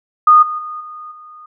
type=tone with level steps; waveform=sine; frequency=1230 Hz; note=D#6; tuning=20 cents flat; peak=-4 / -19 / -24 / -29 / -35 dBFS; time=0.27-1.46 s; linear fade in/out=5 ms; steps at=0.42 / 0.58 / 0.8 / 1.11 s; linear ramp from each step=10 ms; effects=none